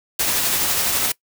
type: noise with tremolo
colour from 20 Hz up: white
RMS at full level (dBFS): -19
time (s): 0.19-1.12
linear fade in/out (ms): 5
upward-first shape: sine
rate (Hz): 12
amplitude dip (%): 25
effects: noise-tail reverb RT60 0.1 s tail -22 dB re dry